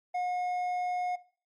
sine tone with hard clipping, 721 Hz, F#5, 45 cents flat, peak -30 dBFS, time 0.14-1.16 s, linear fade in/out 10 ms, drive 5 dB, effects noise-tail reverb RT60 0.4 s tail -18 dB re dry + MP3 48 kbps

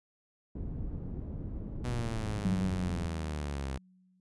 pink low-pass noise, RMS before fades -38 dBFS, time 0.55-3.06 s, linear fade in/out 5 ms, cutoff 250 Hz, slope 12 dB/octave
sawtooth exponential sweep, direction down, 124.2 to 65.41 Hz, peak -30 dBFS, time 1.84-3.78 s, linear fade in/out 10 ms
sine tone with exponential decay, 184.6 Hz, F#3, 4 cents flat, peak -26 dBFS, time 2.45-4.2 s, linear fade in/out 2 ms, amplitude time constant 380 ms
effects resampled to 24000 Hz

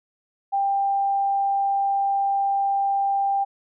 sine tone, 792 Hz, G5, 18 cents sharp, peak -19 dBFS, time 0.52-3.45 s, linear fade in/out 20 ms, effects none

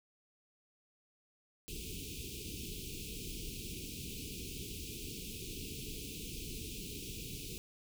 pink band-stop noise, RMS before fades -44 dBFS, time 1.68-7.58 s, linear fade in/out 0 ms, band 460 to 2400 Hz, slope 96 dB/octave, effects none

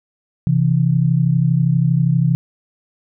sine tone pair together, 132.31 / 164.81 Hz, C3 / E3, +20 / 0 cents, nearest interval major third, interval 380 cents, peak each -15 dBFS, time 0.47-2.35 s, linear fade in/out 0 ms, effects none

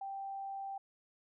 sine tone, 784 Hz, G5, in tune, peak -39 dBFS, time 0.01-0.78 s, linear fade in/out 5 ms, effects none

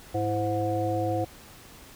harmonic tone with a mistuned harmonic, 103.9 Hz, G#2, 1 cent sharp, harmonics 1 / 3 / 5 / 7, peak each -30 / -30 / -30 / -30 dBFS, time 0.14-1.25 s, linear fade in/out 10 ms, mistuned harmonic 3, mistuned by +100 cents, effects pink hiss -49 dBFS RMS until 1.95 s

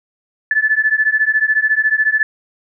sine beating tone pair, 1732 / 1746 Hz, A6 / A6, -28 / -14 cents, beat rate 14 Hz, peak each -15 dBFS, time 0.51-2.23 s, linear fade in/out 2 ms, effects none

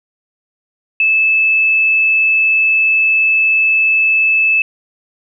sine tone, 2617 Hz, E7, 13 cents flat, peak -9 dBFS, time 1-4.62 s, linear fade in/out 2 ms, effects none

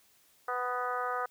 harmonic tone with a mistuned harmonic, 248.3 Hz, B3, 9 cents sharp, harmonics 2 / 3 / 4 / 5 / 6 / 7 / 8, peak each -38 / -37 / -40 / -34 / -39 / -49 / -50 dBFS, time 0.48-1.26 s, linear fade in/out 5 ms, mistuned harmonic 8, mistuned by -42 cents, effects white hiss -65 dBFS RMS until 1.3 s

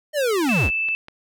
square linear sweep, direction down, 622.3 to 30.75 Hz, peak -19 dBFS, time 0.13-0.71 s, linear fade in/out 50 ms
sine tone, 2637 Hz, E7, in tune, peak -20 dBFS, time 0.49-0.95 s, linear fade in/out 0 ms
click train, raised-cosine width 0.3 ms, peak -23 dBFS, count 4, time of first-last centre 0.49-1.084 s, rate 5.05 Hz
effects none

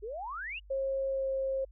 sine exponential sweep, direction up, 392 to 2960 Hz, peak -36 dBFS, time 0.02-0.6 s, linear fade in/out 20 ms
sine tone with pitch glide, 539 to 535 Hz, C#5 to C5, -49 to +38 cents, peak -29 dBFS, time 0.7-1.65 s, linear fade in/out 10 ms, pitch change -13 cents, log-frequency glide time 1.09-1.28 s
effects added 50 Hz sine -51 dBFS peak until 1.71 s

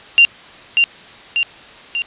sine tone with echo, 2778 Hz, F7, 10 cents flat, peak -5 dBFS, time 0.18-0.25 s, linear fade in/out 0 ms, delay 590 ms, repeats 3, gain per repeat -4 dB, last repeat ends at 2.02 s, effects white hiss -39 dBFS RMS until 2.06 s + resampled to 8000 Hz

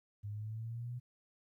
sine exponential sweep, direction up, 101.9 to 124.3 Hz, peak -39 dBFS, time 0.23-1 s, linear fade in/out 20 ms, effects 13-bit

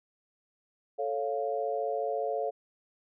sine chord, A augmented, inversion none, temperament equal, 440 / 554.4 / 698.5 Hz, A4 / C#5 / E#5, 0 / 0 / 0 cents, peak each -33 dBFS, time 0.98-2.51 s, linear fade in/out 20 ms, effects none

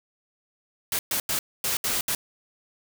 white noise bursts at uneven times, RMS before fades -26 dBFS, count 6, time 0.92-0.99 / 1.11-1.2 / 1.29-1.39 / 1.64-1.77 / 1.84-2.01 / 2.08-2.15 s, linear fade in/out 2 ms, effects none

